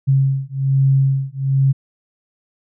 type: beating tone pair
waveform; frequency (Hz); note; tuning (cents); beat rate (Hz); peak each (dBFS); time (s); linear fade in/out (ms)
sine; 135 / 136.2; C#3 / C#3; -45 / -30; 1.2; -16; 0.07-1.73; 20
effects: none